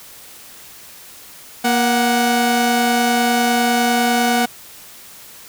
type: tone pair together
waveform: sawtooth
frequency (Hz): 236.7 / 740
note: A#3 / F#5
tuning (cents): +27 / 0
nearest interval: octave + minor sixth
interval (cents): 1973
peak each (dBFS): -13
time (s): 1.64-4.46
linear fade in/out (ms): 10
effects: white hiss -40 dBFS RMS until 5.48 s